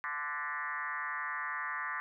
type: tone with frequency modulation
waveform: sine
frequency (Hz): 1477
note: F#6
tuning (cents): -3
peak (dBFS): -34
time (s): 0.04-2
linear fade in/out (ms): 0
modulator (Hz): 150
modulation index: 3.3
effects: none